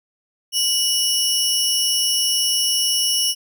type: tone pair together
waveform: sawtooth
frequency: 2932 / 5482 Hz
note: F#7 / F8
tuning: -16 / -33 cents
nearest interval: major seventh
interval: 1083 cents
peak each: -17 dBFS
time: 0.52-3.35 s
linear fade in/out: 50 ms
effects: none